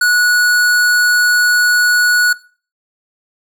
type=tone with hard clipping; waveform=sine; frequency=1465 Hz; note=F#6; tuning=18 cents flat; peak=-11 dBFS; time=0.01-2.33 s; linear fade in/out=5 ms; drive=18 dB; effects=noise-tail reverb RT60 0.4 s tail -19 dB re dry